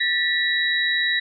sine tone cluster, 1783 / 1943 / 3867 Hz, A6 / B6 / B7, +22 / -29 / -37 cents, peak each -25 / -22 / -23 dBFS, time 0-1.2 s, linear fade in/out 10 ms, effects none

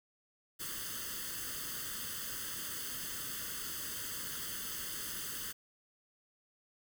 white noise with comb filter, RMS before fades -41 dBFS, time 0.59-5.53 s, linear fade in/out 20 ms, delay 0.63 ms, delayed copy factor +0.85, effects none

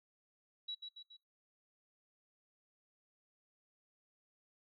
sine tone with echo, 3900 Hz, B7, 23 cents flat, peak -39 dBFS, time 0.68-0.75 s, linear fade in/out 10 ms, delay 140 ms, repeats 3, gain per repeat -5 dB, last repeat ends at 1.17 s, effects noise-tail reverb RT60 0.2 s tail -23 dB re dry

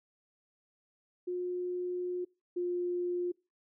sine tone pair in turn, 358.8 / 354.1 Hz, F4 / F4, +47 / +24 cents, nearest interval unison, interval 23 cents, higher first, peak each -32 / -30 dBFS, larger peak second, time 1.27-2.25 / 2.56-3.32 s, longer first, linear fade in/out 10 ms, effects noise-tail reverb RT60 0.3 s tail -25 dB re dry

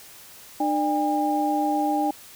sine tone cluster, 301.3 / 594 / 807 Hz, D4 / D5 / G#5, +44 / +20 / -50 cents, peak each -24 / -31 / -23 dBFS, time 0.6-2.11 s, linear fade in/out 5 ms, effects white hiss -46 dBFS RMS until 2.35 s

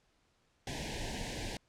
pink band-stop noise, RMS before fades -39 dBFS, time 0.67-1.57 s, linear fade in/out 2 ms, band 970 to 1600 Hz, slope 96 dB/octave, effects pink hiss -73 dBFS RMS until 1.68 s + low-pass 7000 Hz 12 dB/octave

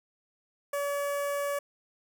sawtooth tone with notch filter, 570 Hz, C#5, 48 cents sharp, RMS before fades -31 dBFS, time 0.73-1.59 s, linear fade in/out 5 ms, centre 4000 Hz, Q 0.72, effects none

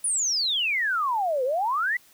sine exponential two-way sweep, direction down then up, 10080 to 490 to 2039 Hz, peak -22 dBFS, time 0.04-1.97 s, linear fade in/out 5 ms, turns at 1.44 s, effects white hiss -56 dBFS RMS until 2.13 s

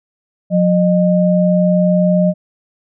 sine tone pair together, 180 / 612.3 Hz, F#3 / D#5, -47 / -28 cents, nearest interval octave + major sixth, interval 2119 cents, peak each -11 / -14 dBFS, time 0.5-2.34 s, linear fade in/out 50 ms, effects none

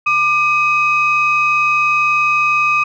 sine tone pair together, 1194.9 / 2532 Hz, D6 / D#7, +30 / +30 cents, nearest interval octave + minor second, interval 1300 cents, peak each -13 dBFS, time 0.06-2.84 s, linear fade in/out 10 ms, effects tanh soft clip ceiling -6 dBFS

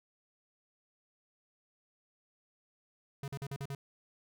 square tone bursts, 138.59 Hz, C#3, in tune, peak -38 dBFS, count 6, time 3.23-3.75 s, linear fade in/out 2 ms, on 50 ms, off 44 ms, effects none

